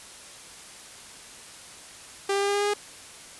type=tone with pitch steps; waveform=sawtooth; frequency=395.8 / 398.6 / 401.3 / 404.1 / 406.9 / 409.8 / 412.6 Hz; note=G4 / G4 / G4 / G#4 / G#4 / G#4 / G#4; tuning=+17 / +29 / +41 / -47 / -35 / -23 / -11 cents; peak=-19 dBFS; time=2.29-2.738 s; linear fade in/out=5 ms; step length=64 ms; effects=white hiss -45 dBFS RMS until 3.39 s + resampled to 24000 Hz